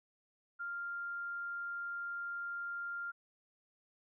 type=tone; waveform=sine; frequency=1396 Hz; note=F6; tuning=1 cent flat; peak=-38 dBFS; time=0.59-3.12 s; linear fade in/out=20 ms; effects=none